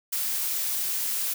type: noise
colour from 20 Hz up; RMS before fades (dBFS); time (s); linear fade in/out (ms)
blue; -28; 0.12-1.34; 10
effects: none